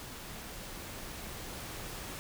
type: noise with level ramp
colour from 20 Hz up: pink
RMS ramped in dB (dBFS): -45 to -42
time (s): 0-2.19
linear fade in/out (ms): 0
effects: none